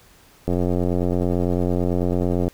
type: click train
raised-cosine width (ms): 2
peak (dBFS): -9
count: 179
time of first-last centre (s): 0.48-2.48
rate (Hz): 89
effects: pink hiss -52 dBFS RMS until 2.53 s